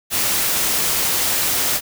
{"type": "noise", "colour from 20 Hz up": "white", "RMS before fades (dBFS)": -19, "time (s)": [0.1, 1.81], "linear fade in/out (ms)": 50, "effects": []}